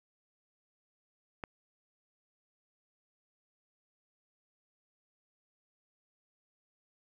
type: click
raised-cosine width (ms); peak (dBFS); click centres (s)
0.5; -23; 1.438
effects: 10-bit